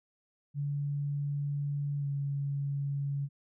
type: tone with pitch glide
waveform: sine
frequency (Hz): 143.4 to 140.77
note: D3 to C#3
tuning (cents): -41 to +27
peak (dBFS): -30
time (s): 0.54-3.29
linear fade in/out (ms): 50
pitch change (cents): -32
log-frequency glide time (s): 1.99-2.06
effects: none